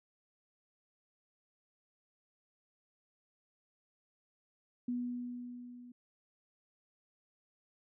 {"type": "tone with level ramp", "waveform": "sine", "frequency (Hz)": 244.7, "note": "B3", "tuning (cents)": -16, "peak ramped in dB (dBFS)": [-32, -50], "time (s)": [4.88, 5.92], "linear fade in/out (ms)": 5, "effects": []}